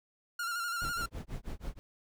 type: tone with vibrato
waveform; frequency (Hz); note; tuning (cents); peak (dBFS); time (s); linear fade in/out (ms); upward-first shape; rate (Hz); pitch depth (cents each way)
45% pulse; 1396.9; F6; 0; -33; 0.39-1.06; 5; square; 12; 38
type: noise with tremolo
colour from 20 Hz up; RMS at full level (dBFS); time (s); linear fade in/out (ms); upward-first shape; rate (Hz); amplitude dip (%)
brown; -37; 0.82-1.79; 0; sine; 6.2; 100
effects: none